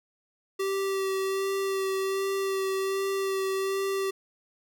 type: tone with vibrato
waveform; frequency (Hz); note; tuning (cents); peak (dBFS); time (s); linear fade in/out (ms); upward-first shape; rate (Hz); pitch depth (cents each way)
square; 387.4; G4; -20; -27; 0.59-4.11; 10; sine; 1.3; 14
effects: none